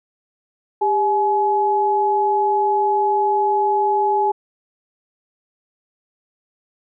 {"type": "tone pair together", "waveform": "sine", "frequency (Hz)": [399.7, 847], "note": ["G4", "G#5"], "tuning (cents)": [34, 34], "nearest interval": "octave + minor second", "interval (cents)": 1300, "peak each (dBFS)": [-20, -16], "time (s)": [0.81, 4.32], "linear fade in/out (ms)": 10, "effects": []}